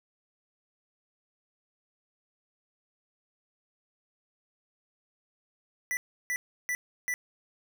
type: tone bursts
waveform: square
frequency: 1975.5 Hz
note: B6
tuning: in tune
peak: -29 dBFS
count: 4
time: 5.91-7.14 s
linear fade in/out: 0 ms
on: 60 ms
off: 330 ms
effects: none